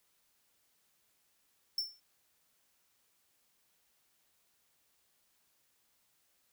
square tone with exponential decay, 5390 Hz, E8, 38 cents sharp, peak -29 dBFS, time 1.78-2 s, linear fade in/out 2 ms, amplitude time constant 47 ms, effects white hiss -74 dBFS RMS until 6.52 s

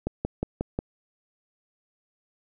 click train, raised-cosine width 2 ms, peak -13 dBFS, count 5, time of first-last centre 0.07-0.789 s, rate 5.56 Hz, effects none

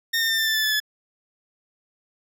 20% pulse tone with pitch steps, 1833 / 1816.1 / 1799.4 / 1782.9 / 1766.5 / 1750.2 / 1734.1 / 1718.2 Hz, A#6 / A#6 / A6 / A6 / A6 / A6 / A6 / A6, -30 / -46 / +38 / +22 / +6 / -10 / -26 / -42 cents, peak -15 dBFS, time 0.13-0.802 s, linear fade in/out 10 ms, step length 84 ms, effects none

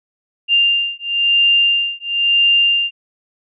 sine beating tone pair, 2794 / 2794.99 Hz, F7 / F7, 0 / +1 cents, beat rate 0.99 Hz, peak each -15 dBFS, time 0.48-2.91 s, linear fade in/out 50 ms, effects none

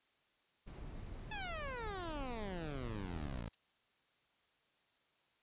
brown noise, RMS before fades -47 dBFS, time 0.66-3.42 s, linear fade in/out 20 ms
15% pulse exponential sweep, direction down, 880 to 53.3 Hz, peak -36 dBFS, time 1.31-3.49 s, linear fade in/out 5 ms
violet noise bursts, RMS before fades -50 dBFS, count 14, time 2.58-3.55 s, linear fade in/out 5 ms, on 21 ms, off 52 ms
effects white hiss -75 dBFS RMS until 5.42 s + resampled to 8000 Hz

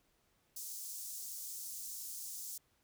pink high-pass noise, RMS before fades -45 dBFS, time 0.56-2.58 s, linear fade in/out 5 ms, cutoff 6000 Hz, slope 24 dB/octave, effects pink hiss -75 dBFS RMS until 2.83 s

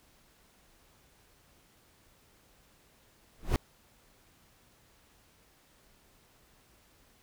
brown noise with exponential growth, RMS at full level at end -19 dBFS, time 3.38-3.56 s, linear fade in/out 1 ms, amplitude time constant 37 ms, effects pink hiss -64 dBFS RMS until 7.22 s

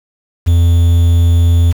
triangle tone with quantisation, 85.2 Hz, F2, 42 cents flat, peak -4 dBFS, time 0.46-1.73 s, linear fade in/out 20 ms, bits 5, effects none

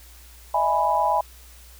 sine chord, E major seventh, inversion third, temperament equal with one note detuned, 611.2 / 659.3 / 830.6 / 987.8 Hz, D#5 / E5 / G#5 / B5, -31 / 0 / 0 / 0 cents, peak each -28 / -26 / -22 / -22 dBFS, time 0.54-1.21 s, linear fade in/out 5 ms, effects added 60 Hz sine -46 dBFS peak until 1.79 s + white hiss -50 dBFS RMS until 1.79 s

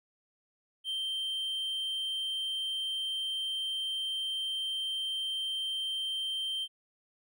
triangle tone, 3136 Hz, G7, in tune, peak -30 dBFS, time 0.84-6.68 s, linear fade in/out 50 ms, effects none

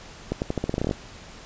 accelerating click train, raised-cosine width 2 ms, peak -11 dBFS, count 13, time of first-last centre 0.32-0.911 s, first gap 99 ms, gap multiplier 0.86, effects pink hiss -44 dBFS RMS until 1.45 s + resampled to 16000 Hz

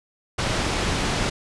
pink low-pass noise, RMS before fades -24 dBFS, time 0.38-1.3 s, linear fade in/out 10 ms, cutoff 6100 Hz, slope 12 dB/octave, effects resampled to 24000 Hz

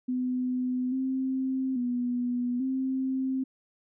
sine tone with pitch steps, 252.3 / 262.7 / 245 / 263 Hz, B3 / C4 / B3 / C4, +37 / +7 / -14 / +9 cents, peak -26 dBFS, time 0.08-3.44 s, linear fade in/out 10 ms, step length 840 ms, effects none

